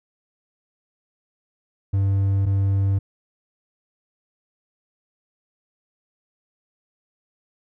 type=tone pair in turn; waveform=triangle; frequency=98 / 98 Hz; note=G2 / G2; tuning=0 / 0 cents; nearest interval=unison; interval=0 cents; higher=neither; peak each=-15 dBFS; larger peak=neither; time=1.93-2.46 / 2.46-2.99 s; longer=neither; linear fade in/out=10 ms; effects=none